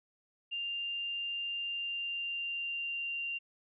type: tone with pitch glide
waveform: sine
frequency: 2794 to 2775 Hz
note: F7 to F7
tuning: 0 to -12 cents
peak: -34 dBFS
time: 0.51-3.39 s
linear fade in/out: 20 ms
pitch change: -12 cents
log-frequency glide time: 1.59-3.24 s
effects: none